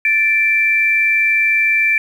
sine tone pair together, 1760 / 2347 Hz, A6 / D7, 0 / -2 cents, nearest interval perfect fourth, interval 498 cents, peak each -19 / -12 dBFS, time 0.05-1.98 s, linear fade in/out 2 ms, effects 7-bit

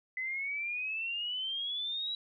sine exponential sweep, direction up, 2017 to 3911 Hz, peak -33 dBFS, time 0.17-2.15 s, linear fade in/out 2 ms, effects none

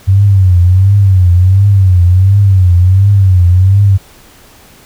sine tone with vibrato, 94.2 Hz, F#2, 32 cents sharp, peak -3 dBFS, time 0.07-3.98 s, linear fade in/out 20 ms, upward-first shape triangle, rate 1.4 Hz, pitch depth 140 cents each way, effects pink hiss -40 dBFS RMS until 4.85 s

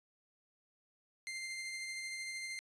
sawtooth tone with tremolo, 2093 Hz, C7, in tune, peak -36 dBFS, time 1.27-2.59 s, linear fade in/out 0 ms, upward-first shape sine, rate 13 Hz, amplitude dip 25%, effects resampled to 24000 Hz

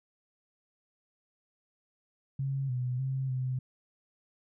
sine tone with pitch steps, 136.2 / 125.2 / 133 / 128.6 Hz, C#3 / B2 / C3 / C3, -30 / +24 / +29 / -30 cents, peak -29 dBFS, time 2.39-3.59 s, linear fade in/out 5 ms, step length 300 ms, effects none

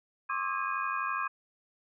sine tone cluster, 1069 / 1161 / 1284 / 1630 / 2481 Hz, C6 / D6 / E6 / G#6 / D#7, +37 / -20 / -46 / -33 / -6 cents, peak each -34 / -35 / -39 / -36 / -40 dBFS, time 0.29-1.28 s, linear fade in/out 10 ms, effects none

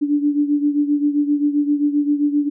sine beating tone pair, 290 / 297.6 Hz, D4 / D4, -22 / +23 cents, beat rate 7.6 Hz, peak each -16 / -21 dBFS, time 0.01-2.5 s, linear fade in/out 20 ms, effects none

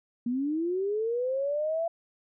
sine linear sweep, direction up, 233.1 to 678 Hz, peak -26 dBFS, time 0.26-1.88 s, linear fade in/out 5 ms, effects none

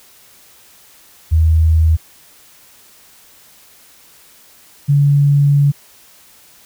sine tone pair in turn, 80.1 / 142.72 Hz, E2 / D3, -49 / -49 cents, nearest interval minor seventh, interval 1000 cents, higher second, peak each -8 dBFS, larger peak neither, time 1.31-1.97 / 4.88-5.72 s, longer second, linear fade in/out 20 ms, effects white hiss -46 dBFS RMS until 6.65 s

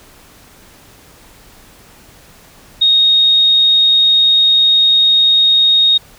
sine tone, 3729 Hz, A#7, in tune, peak -7 dBFS, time 2.81-5.98 s, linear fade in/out 10 ms, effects pink hiss -43 dBFS RMS until 6.18 s

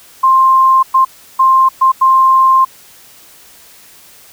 sine tone bursts at uneven times, 1054 Hz, C6, 12 cents sharp, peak -5 dBFS, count 5, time 0.23-0.83 / 0.94-1.05 / 1.39-1.69 / 1.81-1.92 / 2.01-2.65 s, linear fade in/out 10 ms, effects white hiss -41 dBFS RMS until 4.32 s

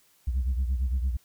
sine beating tone pair, 63 / 71.8 Hz, B1 / D2, +35 / -39 cents, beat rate 8.8 Hz, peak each -23 / -29 dBFS, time 0.27-1.17 s, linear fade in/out 10 ms, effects tanh soft clip ceiling -21 dBFS + white hiss -63 dBFS RMS until 1.24 s

